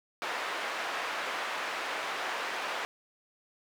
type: band-pass noise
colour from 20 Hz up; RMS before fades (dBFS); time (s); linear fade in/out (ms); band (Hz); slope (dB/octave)
white; -35; 0.22-2.85; 0; 540 to 1900; 12
effects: none